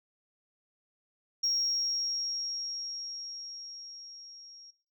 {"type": "tone with level ramp", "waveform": "sine", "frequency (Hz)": 5588, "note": "F8", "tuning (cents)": 0, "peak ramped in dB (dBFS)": [-24, -49], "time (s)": [1.43, 4.71], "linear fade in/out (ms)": 10, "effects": ["noise-tail reverb RT60 0.4 s tail -19 dB re dry", "tanh soft clip ceiling -22 dBFS"]}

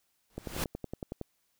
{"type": "noise with exponential growth", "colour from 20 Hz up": "pink", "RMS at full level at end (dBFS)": -30, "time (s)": [0.3, 0.64], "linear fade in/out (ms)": 1, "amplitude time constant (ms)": 73}
{"type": "click train", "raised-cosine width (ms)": 2, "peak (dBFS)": -23, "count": 10, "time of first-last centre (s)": [0.38, 1.213], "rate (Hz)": 10.8}
{"effects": ["white hiss -75 dBFS RMS until 1.59 s"]}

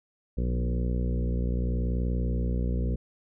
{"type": "harmonic tone with a mistuned harmonic", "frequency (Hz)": 60.7, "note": "B1", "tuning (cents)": -29, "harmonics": [1, 2, 3, 4, 5, 6, 7, 8, 9], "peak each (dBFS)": [-26, -33, -34, -37, -44, -43, -43, -42, -48], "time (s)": [0.37, 2.96], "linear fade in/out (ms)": 10, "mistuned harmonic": 3, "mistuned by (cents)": -17, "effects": []}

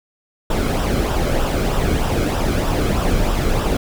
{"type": "noise with flanger", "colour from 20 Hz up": "brown", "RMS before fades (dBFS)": -18, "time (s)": [0.5, 3.77], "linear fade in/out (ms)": 5, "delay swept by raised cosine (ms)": [0.45, 1.12], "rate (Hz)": 3.2, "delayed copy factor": -0.55, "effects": []}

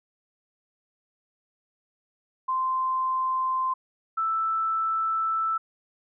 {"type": "tone pair in turn", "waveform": "sine", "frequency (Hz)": [1040, 1321], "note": ["C6", "E6"], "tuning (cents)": [-11, 3], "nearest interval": "major third", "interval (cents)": 414, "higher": "second", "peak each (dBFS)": -23, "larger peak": "neither", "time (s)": [[2.48, 3.74], [4.17, 5.58]], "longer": "second", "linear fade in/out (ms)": 10, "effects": []}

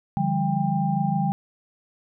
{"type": "tone cluster", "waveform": "sine", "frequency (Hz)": [148, 173, 200.3, 796], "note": ["D3", "F3", "G3", "G5"], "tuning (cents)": [14, -16, 38, 26], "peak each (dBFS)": -26, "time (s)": [0.17, 1.32], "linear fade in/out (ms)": 0, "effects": []}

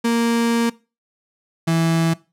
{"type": "tone pair in turn", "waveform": "35% pulse", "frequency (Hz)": [232.8, 164.61], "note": ["A#3", "E3"], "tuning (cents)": [-2, -2], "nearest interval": "tritone", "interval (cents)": 600, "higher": "first", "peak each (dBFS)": -14, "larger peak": "neither", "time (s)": [[0.04, 0.7], [1.67, 2.14]], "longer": "first", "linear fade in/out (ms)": 10, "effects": ["noise-tail reverb RT60 0.3 s tail -21 dB re dry", "low-pass 12000 Hz 12 dB/octave"]}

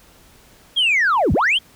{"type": "linear two-way sweep", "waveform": "sine", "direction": "down then up", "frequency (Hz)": [3322, 46.25, 3322], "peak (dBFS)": -12, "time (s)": [0.76, 1.59], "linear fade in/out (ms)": 20, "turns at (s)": 1.33, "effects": ["tanh soft clip ceiling -11 dBFS", "pink hiss -50 dBFS RMS until 1.75 s"]}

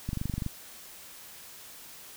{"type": "click train", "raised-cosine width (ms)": 5, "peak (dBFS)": -19, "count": 10, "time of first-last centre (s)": [0.09, 0.463], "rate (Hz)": 24.1, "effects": ["white hiss -48 dBFS RMS until 2.16 s"]}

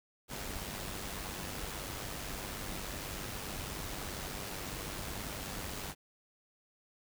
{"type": "noise with amplitude modulation", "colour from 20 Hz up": "pink", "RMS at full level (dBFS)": -39, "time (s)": [0.28, 5.95], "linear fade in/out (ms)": 50, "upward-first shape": "sine", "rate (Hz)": 98.3, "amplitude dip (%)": 45, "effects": []}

